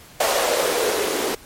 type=noise with band-pass filter sweep; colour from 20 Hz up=blue; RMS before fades=-21 dBFS; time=0.2-1.35 s; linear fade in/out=5 ms; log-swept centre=610 to 350 Hz; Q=3.9; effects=pink hiss -45 dBFS RMS until 1.45 s + MP3 64 kbps